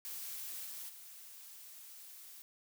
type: noise with level steps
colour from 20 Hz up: blue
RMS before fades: -44 / -46 / -53 dBFS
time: 0.05-2.42 s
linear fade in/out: 0 ms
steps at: 0.64 / 0.88 s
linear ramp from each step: 20 ms
effects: none